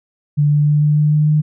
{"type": "tone with pitch steps", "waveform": "sine", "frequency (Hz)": [146.83, 147.68, 148.54, 149.4, 150.26, 151.13, 152.01], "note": ["D3", "D3", "D3", "D3", "D3", "D3", "D#3"], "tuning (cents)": [0, 10, 20, 30, 40, 50, -40], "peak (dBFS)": -10, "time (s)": [0.37, 1.42], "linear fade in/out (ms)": 20, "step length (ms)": 150, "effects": []}